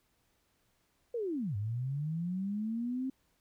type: linear two-way sweep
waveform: sine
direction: down then up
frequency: 493.9 to 98 to 266.8 Hz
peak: -32 dBFS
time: 1.14-3.1 s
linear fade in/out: 5 ms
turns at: 1.56 s
effects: pink hiss -74 dBFS RMS until 3.4 s